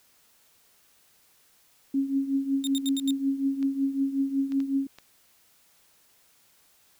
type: tone with tremolo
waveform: sine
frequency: 273.3 Hz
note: C#4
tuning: 24 cents flat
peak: -20 dBFS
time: 1.94-4.87 s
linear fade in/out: 5 ms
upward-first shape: triangle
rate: 5.4 Hz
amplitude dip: 80%
type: tone bursts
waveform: sawtooth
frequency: 3666 Hz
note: A#7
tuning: 30 cents flat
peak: -27 dBFS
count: 5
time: 2.64-3.107 s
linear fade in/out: 0 ms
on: 31 ms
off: 78 ms
type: clicks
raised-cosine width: 0.2 ms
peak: -28 dBFS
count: 4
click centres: 3.628 / 4.521 / 4.603 / 4.986 s
effects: white hiss -62 dBFS RMS until 6.99 s